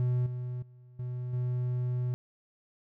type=tone with level steps; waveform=triangle; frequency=124.2 Hz; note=B2; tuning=10 cents sharp; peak=-23 / -31 / -49 / -31 / -26 dBFS; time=0-2.14 s; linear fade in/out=0 ms; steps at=0.26 / 0.62 / 0.99 / 1.33 s; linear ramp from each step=5 ms; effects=none